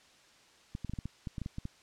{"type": "clicks", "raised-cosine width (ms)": 5, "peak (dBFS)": -25, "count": 12, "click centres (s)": [0.751, 0.847, 0.896, 0.936, 0.988, 1.056, 1.272, 1.382, 1.417, 1.461, 1.584, 1.654], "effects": ["white hiss -61 dBFS RMS until 1.82 s", "low-pass 6000 Hz 12 dB/octave"]}